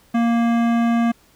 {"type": "tone with hard clipping", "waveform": "sine", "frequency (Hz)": 233.3, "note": "A#3", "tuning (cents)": 2, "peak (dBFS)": -17, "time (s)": [0.14, 1.12], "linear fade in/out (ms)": 10, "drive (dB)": 16, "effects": ["pink hiss -55 dBFS RMS until 1.35 s"]}